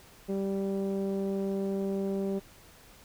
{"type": "tone with low-pass filter", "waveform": "sawtooth", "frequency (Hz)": 195.4, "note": "G3", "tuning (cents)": -5, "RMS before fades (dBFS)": -31, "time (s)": [0.28, 2.4], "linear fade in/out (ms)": 20, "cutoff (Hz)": 470, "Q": 2.3, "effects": ["pink hiss -55 dBFS RMS until 3.04 s"]}